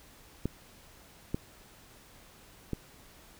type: clicks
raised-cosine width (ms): 3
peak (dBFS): -17 / -17 / -19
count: 3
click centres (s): 0.456 / 1.345 / 2.733
effects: pink hiss -56 dBFS RMS until 3.39 s